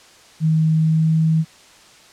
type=tone with pitch glide; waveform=sine; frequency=158.5 to 159.97 Hz; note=D#3 to D#3; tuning=+32 to +48 cents; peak=-13 dBFS; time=0.4-1.45 s; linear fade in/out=50 ms; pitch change=+16 cents; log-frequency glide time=0.76-1.17 s; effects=white hiss -47 dBFS RMS until 2.12 s + low-pass 7000 Hz 12 dB/octave